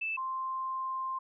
sine tone pair in turn, 2637 / 1050.1 Hz, E7 / C6, 0 / +6 cents, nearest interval octave + major third, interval 1594 cents, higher first, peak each -31 / -32 dBFS, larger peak first, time 0.01-0.17 / 0.17-1.19 s, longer second, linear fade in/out 10 ms, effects none

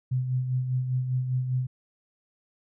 sine tone with tremolo, 127.7 Hz, C3, 42 cents flat, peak -22 dBFS, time 0.11-1.67 s, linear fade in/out 10 ms, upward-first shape sine, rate 5 Hz, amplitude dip 50%, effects none

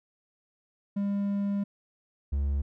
triangle tone pair in turn, 200.8 / 70.34 Hz, G3 / C#2, +42 / +26 cents, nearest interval octave + tritone, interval 1816 cents, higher first, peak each -24 / -23 dBFS, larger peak second, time 0.96-1.64 / 2.32-2.62 s, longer first, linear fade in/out 10 ms, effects none

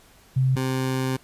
sine / 20% pulse tone pair in turn, 130.81 / 130.81 Hz, C3 / C3, 0 / 0 cents, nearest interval unison, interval 0 cents, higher neither, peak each -17 / -18 dBFS, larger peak first, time 0.36-0.56 / 0.56-1.17 s, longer second, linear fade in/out 10 ms, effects pink hiss -54 dBFS RMS until 1.23 s + resampled to 32000 Hz

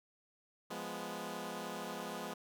10% pulse chord, F diminished, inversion none, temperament equal, 174.61 / 207.7 / 246.9 Hz, F3 / Ab3 / Cb4, 0 / 0 / 0 cents, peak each -38 / -36 / -37 dBFS, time 0.7-2.34 s, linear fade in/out 10 ms, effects none

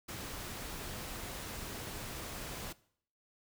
pink noise, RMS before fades -43 dBFS, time 0.08-2.73 s, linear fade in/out 10 ms, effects noise-tail reverb RT60 0.6 s tail -20 dB re dry

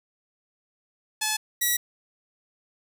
5% pulse tone pair in turn, 861 / 1932.9 Hz, A5 / B6, -38 / -38 cents, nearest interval octave + major second, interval 1400 cents, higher second, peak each -12 / -11 dBFS, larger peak second, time 1.21-1.37 / 1.61-1.77 s, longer neither, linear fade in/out 10 ms, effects none

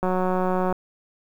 click train, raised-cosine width 1 ms, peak -11 dBFS, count 129, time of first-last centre 0.03-0.726 s, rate 184 Hz, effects 8-bit

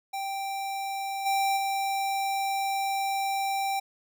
square tone with level steps, 784 Hz, G5, in tune, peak -31 / -24 / -27 dBFS, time 0.13-3.8 s, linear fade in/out 10 ms, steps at 1.25 / 1.56 s, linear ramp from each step 20 ms, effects none

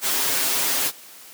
white noise with comb filter, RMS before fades -22 dBFS, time 0.01-0.92 s, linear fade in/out 50 ms, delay 7.4 ms, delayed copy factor +1, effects white hiss -44 dBFS RMS until 1.33 s + high-pass 200 Hz 12 dB/octave

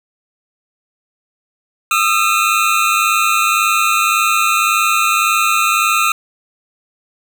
25% pulse tone pair together, 1233 / 1334.8 Hz, D#6 / E6, -16 / +21 cents, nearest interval minor second, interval 137 cents, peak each -11 dBFS, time 1.91-6.12 s, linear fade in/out 2 ms, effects none

